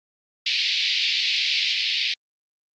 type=band-pass noise; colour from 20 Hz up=white; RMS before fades=-23 dBFS; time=0.46-2.14 s; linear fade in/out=5 ms; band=2200 to 4700 Hz; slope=48 dB/octave; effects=Opus 48 kbps